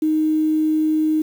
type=tone with quantisation; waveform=sine; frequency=311.1 Hz; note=D#4; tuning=in tune; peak=-15 dBFS; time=0.02-1.22 s; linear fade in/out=5 ms; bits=7; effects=none